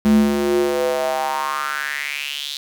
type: tone with high-pass filter sweep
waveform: square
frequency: 71.5 Hz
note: D2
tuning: 46 cents flat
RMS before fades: -20 dBFS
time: 0.05-2.57 s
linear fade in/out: 0 ms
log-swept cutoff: 190 to 3900 Hz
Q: 5
effects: none